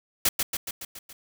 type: noise with echo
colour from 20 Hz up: white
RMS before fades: -21 dBFS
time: 0.25-0.29 s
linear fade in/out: 5 ms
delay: 140 ms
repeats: 6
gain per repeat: -4 dB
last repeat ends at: 1.13 s
effects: none